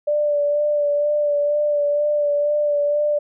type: tone with vibrato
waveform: sine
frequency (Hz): 587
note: D5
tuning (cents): -1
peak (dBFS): -16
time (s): 0.07-3.19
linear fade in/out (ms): 10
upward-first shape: sine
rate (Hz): 2.1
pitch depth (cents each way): 23
effects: none